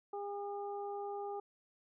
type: harmonic tone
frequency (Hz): 405.1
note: G#4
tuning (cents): -43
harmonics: 1 / 2 / 3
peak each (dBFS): -41 / -42 / -52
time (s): 0.13-1.4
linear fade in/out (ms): 5
effects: none

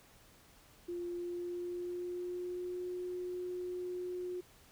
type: tone with pitch glide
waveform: sine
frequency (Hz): 349.2 to 360.3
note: F4 to F#4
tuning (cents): 0 to -46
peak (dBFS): -37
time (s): 0.88-4.41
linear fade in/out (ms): 10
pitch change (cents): +54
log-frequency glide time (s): 1.1-2.86
effects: pink hiss -62 dBFS RMS until 4.71 s

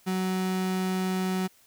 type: tone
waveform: 35% pulse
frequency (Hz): 186.5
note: F#3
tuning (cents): +14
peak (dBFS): -24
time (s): 0.06-1.48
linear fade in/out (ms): 20
effects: white hiss -60 dBFS RMS until 1.66 s

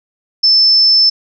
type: tone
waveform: sine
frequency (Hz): 5280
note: E8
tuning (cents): +2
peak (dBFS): -6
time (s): 0.43-1.1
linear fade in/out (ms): 10
effects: none

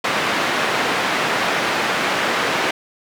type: band-pass noise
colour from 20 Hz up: white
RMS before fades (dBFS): -20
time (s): 0.04-2.71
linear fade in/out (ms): 5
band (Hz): 200 to 2100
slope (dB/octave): 12
effects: none

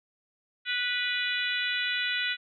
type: harmonic tone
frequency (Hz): 491.7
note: B4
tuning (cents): -8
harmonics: 3 / 4 / 5 / 6 / 7 / 8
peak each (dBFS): -32 / -33 / -34 / -35 / -35 / -36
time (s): 0.65-2.37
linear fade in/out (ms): 50
effects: none

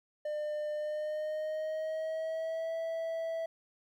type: tone with pitch glide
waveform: triangle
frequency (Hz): 601 to 655.4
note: D5 to E5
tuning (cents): +40 to -10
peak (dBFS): -31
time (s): 0.25-3.46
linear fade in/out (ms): 5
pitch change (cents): +150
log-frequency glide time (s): 0.74-2.75
effects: 12-bit

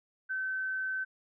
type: tone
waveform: sine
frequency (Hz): 1533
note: G6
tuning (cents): -39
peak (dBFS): -31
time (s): 0.29-1.05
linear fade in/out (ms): 20
effects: none

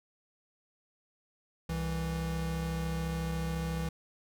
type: tone pair together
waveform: square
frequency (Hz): 66.03 / 164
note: C2 / E3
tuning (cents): +16 / -9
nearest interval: octave + major third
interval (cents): 1575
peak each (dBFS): -37 / -34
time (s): 1.69-3.89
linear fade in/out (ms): 5
effects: none

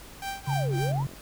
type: tone with tremolo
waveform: sawtooth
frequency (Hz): 784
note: G5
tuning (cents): 0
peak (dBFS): -26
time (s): 0.22-0.92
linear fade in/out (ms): 2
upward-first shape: triangle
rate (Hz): 3.7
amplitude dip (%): 100
type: exponential two-way sweep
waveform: sine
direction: down then up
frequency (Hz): 1092 to 331 to 1092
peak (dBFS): -31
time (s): 0.46-1.05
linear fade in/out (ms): 50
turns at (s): 0.77
type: tone with vibrato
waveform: sine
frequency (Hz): 137.9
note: C#3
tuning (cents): -9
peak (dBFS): -25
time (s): 0.47-1.07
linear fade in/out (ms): 10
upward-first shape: triangle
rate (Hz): 3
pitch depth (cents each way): 12
type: click train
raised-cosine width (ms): 2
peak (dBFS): -32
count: 21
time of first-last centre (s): 0.69-1.136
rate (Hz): 44.8
effects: added 50 Hz sine -51 dBFS peak until 1.21 s + pink hiss -47 dBFS RMS until 1.21 s

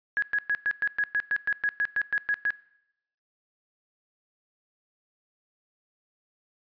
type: tone bursts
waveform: sine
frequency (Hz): 1668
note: G#6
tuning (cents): +7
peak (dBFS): -22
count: 15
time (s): 0.17-2.505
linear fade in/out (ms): 0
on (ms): 53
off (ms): 110
effects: noise-tail reverb RT60 0.8 s tail -21 dB re dry + resampled to 11025 Hz

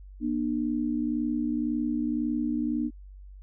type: tone pair together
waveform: sine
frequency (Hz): 238.1 / 300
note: A#3 / D4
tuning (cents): +37 / +37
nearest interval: major third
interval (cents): 400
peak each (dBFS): -28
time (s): 0.2-2.91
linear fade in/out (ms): 50
effects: added 48 Hz sine -43 dBFS peak until 3.42 s

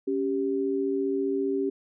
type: tone pair together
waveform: sine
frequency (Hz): 277.1 / 392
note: C#4 / G4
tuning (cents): -1 / 0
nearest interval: tritone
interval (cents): 601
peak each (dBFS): -28 / -26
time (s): 0.07-1.7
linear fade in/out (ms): 10
effects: none

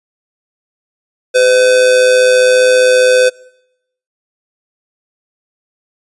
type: tone with amplitude modulation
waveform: square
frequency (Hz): 507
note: B4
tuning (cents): +45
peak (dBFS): -5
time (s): 1.34-3.3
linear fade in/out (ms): 20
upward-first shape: sine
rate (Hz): 115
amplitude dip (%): 45
effects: noise-tail reverb RT60 0.8 s tail -24 dB re dry + resampled to 24000 Hz

